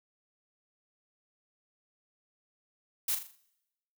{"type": "noise with echo", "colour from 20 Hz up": "blue", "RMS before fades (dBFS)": -30, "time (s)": [3.08, 3.15], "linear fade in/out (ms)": 5, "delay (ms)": 41, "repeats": 5, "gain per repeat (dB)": -7, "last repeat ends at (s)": 3.355, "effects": ["noise-tail reverb RT60 0.9 s tail -22 dB re dry"]}